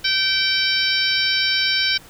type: harmonic tone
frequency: 772 Hz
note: G5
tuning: 27 cents flat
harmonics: 2 / 3 / 4 / 5 / 6 / 7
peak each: -24 / -24 / -24 / -24 / -24 / -24 dBFS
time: 0.04-1.98 s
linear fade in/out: 10 ms
effects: pink hiss -45 dBFS RMS until 2.09 s